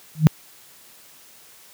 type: tone with exponential growth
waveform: sine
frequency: 155.56 Hz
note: D#3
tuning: in tune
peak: -4 dBFS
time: 0.15-0.27 s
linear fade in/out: 0 ms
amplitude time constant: 26 ms
effects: white hiss -49 dBFS RMS until 1.73 s + high-pass 80 Hz 12 dB/octave